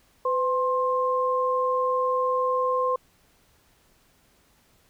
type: tone pair together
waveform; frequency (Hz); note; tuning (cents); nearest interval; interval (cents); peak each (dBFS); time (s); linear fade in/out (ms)
sine; 506 / 1057.7; B4 / C6; +42 / +18; octave + minor second; 1276; -24; 0.25-2.96; 5
effects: pink hiss -62 dBFS RMS until 4.89 s